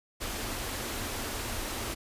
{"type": "band-stop noise", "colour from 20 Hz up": "pink", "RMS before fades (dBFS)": -35, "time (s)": [0.2, 1.95], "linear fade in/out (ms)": 20, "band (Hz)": [130, 200], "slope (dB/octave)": 96, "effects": ["resampled to 32000 Hz"]}